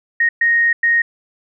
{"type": "tone bursts at uneven times", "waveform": "sine", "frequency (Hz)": 1864.7, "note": "A#6", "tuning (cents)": 0, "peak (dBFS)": -11, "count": 3, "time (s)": [[0.2, 0.29], [0.41, 0.73], [0.83, 1.02]], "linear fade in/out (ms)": 5, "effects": []}